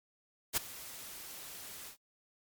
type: noise with ADSR envelope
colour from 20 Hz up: white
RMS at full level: -28 dBFS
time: 0.53-1.97 s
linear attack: 39 ms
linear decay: 13 ms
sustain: -19 dB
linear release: 96 ms
effects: MP3 96 kbps